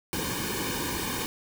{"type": "noise with comb filter", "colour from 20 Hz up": "pink", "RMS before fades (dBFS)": -31, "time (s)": [0.13, 1.26], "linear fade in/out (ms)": 0, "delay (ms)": 1.5, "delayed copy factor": -0.9, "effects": []}